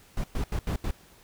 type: noise bursts at uneven times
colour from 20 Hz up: brown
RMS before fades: -28 dBFS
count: 5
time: 0.17-0.24 / 0.35-0.44 / 0.52-0.59 / 0.67-0.76 / 0.84-0.91 s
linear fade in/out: 2 ms
effects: pink hiss -56 dBFS RMS until 1.23 s